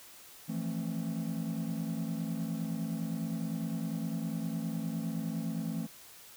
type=chord; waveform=triangle; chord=F major seventh; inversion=third; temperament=equal with one note detuned; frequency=164.81 / 174.61 / 220 / 267.7 Hz; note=E3 / F3 / A3 / C4; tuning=0 / 0 / 0 / +40 cents; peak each=-34 / -38 / -34 / -38 dBFS; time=0.48-5.87 s; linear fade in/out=20 ms; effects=tanh soft clip ceiling -25 dBFS + white hiss -53 dBFS RMS until 6.36 s